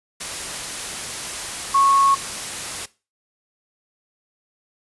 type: tone in noise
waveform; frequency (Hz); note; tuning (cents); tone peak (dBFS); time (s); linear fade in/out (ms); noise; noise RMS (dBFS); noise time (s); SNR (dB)
sine; 1100; C#6; -14; -13; 1.74-2.15; 10; white; -29; 0.2-2.86; +13
effects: noise-tail reverb RT60 0.3 s tail -19 dB re dry + resampled to 24000 Hz